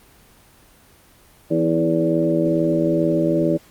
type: harmonic tone with a mistuned harmonic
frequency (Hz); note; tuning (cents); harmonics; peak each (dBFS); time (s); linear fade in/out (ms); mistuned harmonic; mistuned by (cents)
82.41; E2; 0; 2 / 3 / 4 / 5 / 6 / 7; -23 / -26 / -19 / -26 / -28 / -22; 1.5-3.58; 20; 4; -24
effects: pink hiss -51 dBFS RMS until 3.7 s + Opus 24 kbps